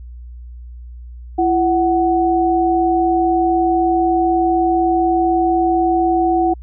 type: tone pair together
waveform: sine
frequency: 337.2 / 744 Hz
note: E4 / F#5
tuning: +39 / +9 cents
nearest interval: octave + major second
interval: 1370 cents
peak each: -15 / -15 dBFS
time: 1.38-6.54 s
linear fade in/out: 10 ms
effects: added 60 Hz sine -31 dBFS peak until 6.62 s